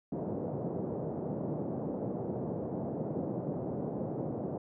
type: band-pass noise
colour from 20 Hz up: pink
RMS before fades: -36 dBFS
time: 0.12-4.58 s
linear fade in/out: 5 ms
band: 130 to 640 Hz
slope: 24 dB/octave
effects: none